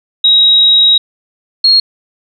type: tone pair in turn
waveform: sine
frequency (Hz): 3815 / 4282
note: A#7 / C8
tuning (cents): +39 / +39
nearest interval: major second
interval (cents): 200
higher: second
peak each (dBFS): -4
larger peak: neither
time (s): 0.24-0.98 / 1.64-1.8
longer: first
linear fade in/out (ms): 5
effects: none